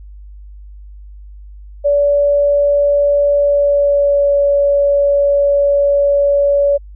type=tone with pitch glide; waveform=sine; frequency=574 to 567.7 Hz; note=D5 to C#5; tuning=-40 to +41 cents; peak=-9 dBFS; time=1.84-6.78 s; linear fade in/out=20 ms; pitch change=-19 cents; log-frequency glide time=3.36-4.34 s; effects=added 50 Hz sine -32 dBFS peak until 6.95 s